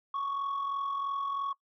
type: tone pair together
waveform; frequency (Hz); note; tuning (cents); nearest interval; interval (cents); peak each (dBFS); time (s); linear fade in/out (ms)
sine; 1108.7 / 1151.7; C#6 / D6; 0 / -34; minor second; 66; -29 / -37; 0.14-1.53; 5
effects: noise-tail reverb RT60 0.1 s tail -22 dB re dry + tanh soft clip ceiling -28 dBFS